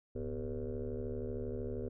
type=tone with frequency modulation; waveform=sine; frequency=246.9 Hz; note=B3; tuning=in tune; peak=-35 dBFS; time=0.15-1.89 s; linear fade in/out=10 ms; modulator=72.9 Hz; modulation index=3.6; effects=tanh soft clip ceiling -31 dBFS